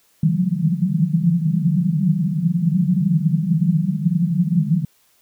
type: band-pass noise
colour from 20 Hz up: white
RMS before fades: -18 dBFS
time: 0.23-4.85 s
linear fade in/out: 5 ms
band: 150 to 190 Hz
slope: 96 dB/octave
effects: white hiss -59 dBFS RMS until 5.21 s